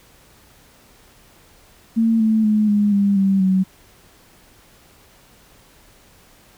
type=tone with pitch steps; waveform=sine; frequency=226.4 / 219.6 / 213 / 206.5 / 200.3 / 194.27 / 188.41 Hz; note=A3 / A3 / G#3 / G#3 / G3 / G3 / F#3; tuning=+50 / -3 / +44 / -10 / +38 / -15 / +32 cents; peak=-13 dBFS; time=1.96-3.64 s; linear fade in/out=20 ms; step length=240 ms; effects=pink hiss -51 dBFS RMS until 6.57 s